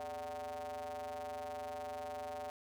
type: ring-modulated tone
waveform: square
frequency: 82.41 Hz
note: E2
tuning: in tune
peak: -39 dBFS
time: 0-2.5 s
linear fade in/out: 0 ms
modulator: 671 Hz
effects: none